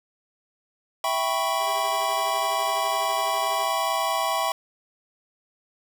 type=chord; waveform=square; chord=C# half-diminished seventh; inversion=first; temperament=equal; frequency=659.3 / 784 / 987.8 / 1108.7 Hz; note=E5 / G5 / B5 / C#6; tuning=0 / 0 / 0 / 0 cents; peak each=-29 dBFS; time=1.04-4.52 s; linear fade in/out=2 ms
type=tone with tremolo; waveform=sawtooth; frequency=402.8 Hz; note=G4; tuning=47 cents sharp; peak=-33 dBFS; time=1.59-3.7 s; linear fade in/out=50 ms; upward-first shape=sine; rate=12 Hz; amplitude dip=80%
effects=none